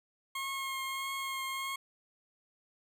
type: tone with vibrato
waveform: 20% pulse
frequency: 1078 Hz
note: C#6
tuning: 49 cents flat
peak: -30 dBFS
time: 0.35-1.76 s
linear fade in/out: 5 ms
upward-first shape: triangle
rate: 1.6 Hz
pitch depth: 17 cents each way
effects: none